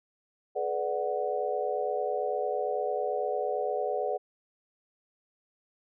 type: chord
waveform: sine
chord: G# half-diminished seventh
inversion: none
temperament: equal with one note detuned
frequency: 425 / 493.9 / 587.3 / 740 Hz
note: G#4 / B4 / D5 / F#5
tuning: +40 / 0 / 0 / 0 cents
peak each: -33 dBFS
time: 0.55-4.18 s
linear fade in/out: 20 ms
effects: none